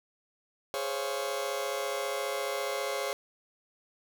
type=chord; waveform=sawtooth; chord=Db major seventh; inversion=second; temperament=just; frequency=415.8 / 519.7 / 554.4 / 693 Hz; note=Ab4 / C5 / Db5 / F5; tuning=+2 / -12 / 0 / -14 cents; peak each=-33 / -34 / -30 / -36 dBFS; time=0.74-3.13 s; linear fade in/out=0 ms; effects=none